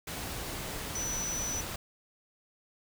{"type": "tone in noise", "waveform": "sine", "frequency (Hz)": 5950, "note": "F#8", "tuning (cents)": 9, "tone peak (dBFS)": -33, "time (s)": [0.95, 1.61], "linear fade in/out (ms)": 5, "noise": "pink", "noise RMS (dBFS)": -38, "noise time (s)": [0.07, 1.76], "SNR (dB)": 2, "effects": []}